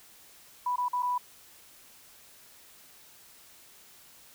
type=tone with dropouts; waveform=sine; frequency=987 Hz; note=B5; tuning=1 cent flat; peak=-26 dBFS; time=0.66-1.18 s; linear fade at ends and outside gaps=5 ms; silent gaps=0.76-0.78 / 0.884-0.931 / 1.024-1.029 s; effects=white hiss -55 dBFS RMS until 4.34 s